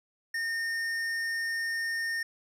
triangle tone with tanh clipping, 1828 Hz, A#6, 34 cents flat, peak -31 dBFS, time 0.34-2.23 s, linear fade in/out 5 ms, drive 16 dB, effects none

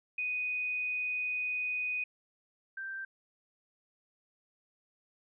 sine tone pair in turn, 2489 / 1568 Hz, D#7 / G6, 0 / 0 cents, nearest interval minor sixth, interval 800 cents, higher first, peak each -31 / -37 dBFS, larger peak first, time 0.18-2.04 / 2.77-3.05 s, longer first, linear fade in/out 5 ms, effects none

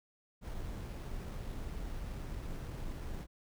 brown noise with sample-and-hold, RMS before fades -41 dBFS, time 0.41-3.27 s, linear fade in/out 50 ms, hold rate 7350 Hz, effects none

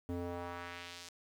square tone with band-pass filter sweep, 87.31 Hz, F2, in tune, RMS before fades -43 dBFS, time 0.09-1.09 s, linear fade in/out 0 ms, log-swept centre 290 to 6200 Hz, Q 1.1, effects 10-bit

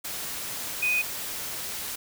sine tone in noise, 2489 Hz, D#7, in tune, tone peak -22 dBFS, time 0.82-1.02 s, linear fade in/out 10 ms, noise white, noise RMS -34 dBFS, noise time 0.04-1.96 s, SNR +9 dB, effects none

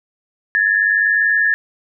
sine tone pair together, 1687 / 1787.3 Hz, G#6 / A6, +27 / +27 cents, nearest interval minor second, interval 100 cents, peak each -15 dBFS, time 0.55-1.54 s, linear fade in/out 0 ms, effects none

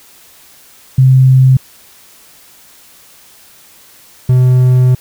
sine / triangle tone pair in turn, 130.81 / 126.79 Hz, C3 / B2, 0 / +46 cents, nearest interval minor second, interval 54 cents, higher first, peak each -3 dBFS, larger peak neither, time 0.98-1.57 / 4.29-4.95 s, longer second, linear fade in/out 5 ms, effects white hiss -42 dBFS RMS until 5 s

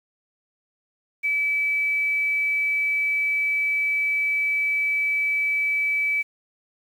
sine tone, 2300 Hz, D7, 37 cents flat, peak -20 dBFS, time 1.23-6.23 s, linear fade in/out 20 ms, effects 8-bit

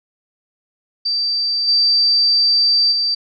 sine tone with level steps, 4662 Hz, D8, 14 cents flat, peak -16 / -11 / -15 dBFS, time 1.05-3.15 s, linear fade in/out 10 ms, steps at 1.67 / 2.91 s, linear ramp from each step 20 ms, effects none

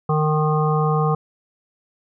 harmonic tone with a mistuned harmonic, 153.2 Hz, D#3, 27 cents flat, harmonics 1 / 3 / 5 / 7 / 8, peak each -18 / -23 / -25 / -26 / -27 dBFS, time 0.09-1.15 s, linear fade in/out 5 ms, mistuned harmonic 5, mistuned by +15 cents, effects none

